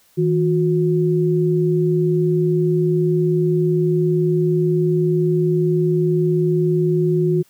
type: tone pair together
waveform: sine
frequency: 159.81 / 362.1 Hz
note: D#3 / F#4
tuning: +47 / -37 cents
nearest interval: octave + major second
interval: 1416 cents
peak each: -17 dBFS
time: 0.17-7.43 s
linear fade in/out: 20 ms
effects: white hiss -56 dBFS RMS until 7.49 s